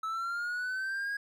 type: linear sweep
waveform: triangle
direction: up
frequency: 1298 to 1651 Hz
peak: -30 dBFS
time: 0.03-1.17 s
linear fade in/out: 5 ms
effects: none